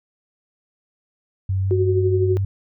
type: tone with pitch glide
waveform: sine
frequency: 95.3 to 97.58 Hz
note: G2 to G2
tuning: -48 to -7 cents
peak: -18 dBFS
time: 1.49-2.45 s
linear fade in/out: 5 ms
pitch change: +41 cents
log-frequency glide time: 1.62-1.72 s
type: tone with tremolo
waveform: sine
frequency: 370.8 Hz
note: F#4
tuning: 4 cents sharp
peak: -15 dBFS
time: 1.71-2.37 s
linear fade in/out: 0 ms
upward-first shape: triangle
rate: 12 Hz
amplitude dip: 60%
effects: none